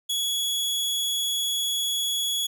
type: tone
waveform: sawtooth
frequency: 3365 Hz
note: G#7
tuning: 22 cents sharp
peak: -21 dBFS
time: 0.09-2.47 s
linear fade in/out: 10 ms
effects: none